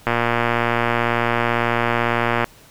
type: click train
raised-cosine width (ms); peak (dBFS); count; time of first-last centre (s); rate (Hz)
0.5; -3; 281; 0.07-2.443; 118
effects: pink hiss -48 dBFS RMS until 2.7 s